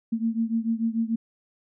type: beating tone pair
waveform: sine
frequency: 224.8 / 231.6 Hz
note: A3 / A#3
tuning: +37 / -11 cents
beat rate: 6.8 Hz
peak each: -25 / -27 dBFS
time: 0.12-1.16 s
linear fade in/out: 10 ms
effects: none